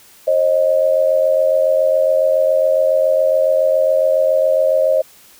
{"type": "tone pair together", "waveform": "sine", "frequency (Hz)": [535.1, 622.3], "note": ["C5", "D#5"], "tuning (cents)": [39, 0], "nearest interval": "minor third", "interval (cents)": 261, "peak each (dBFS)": -14, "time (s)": [0.27, 5.02], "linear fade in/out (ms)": 10, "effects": ["white hiss -46 dBFS RMS until 5.39 s"]}